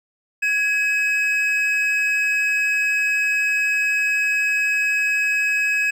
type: tone pair together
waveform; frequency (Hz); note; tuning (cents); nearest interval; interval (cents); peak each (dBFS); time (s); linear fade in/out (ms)
triangle; 1664 / 2552; G#6 / D#7; +3 / +43; perfect fifth; 740; -21 / -17; 0.42-5.91; 10
effects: none